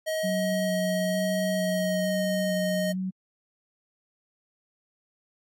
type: tone with pitch glide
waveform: square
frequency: 632 to 620.1 Hz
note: D#5 to D#5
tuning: +27 to -6 cents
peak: -27 dBFS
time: 0.06-2.93 s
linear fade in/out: 20 ms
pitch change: -33 cents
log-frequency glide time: 1.67-2.2 s
type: tone with vibrato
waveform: sine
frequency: 185.2 Hz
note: F#3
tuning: 2 cents sharp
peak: -27 dBFS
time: 0.23-3.11 s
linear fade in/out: 20 ms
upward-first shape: square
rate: 1.1 Hz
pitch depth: 19 cents each way
effects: AAC 48 kbps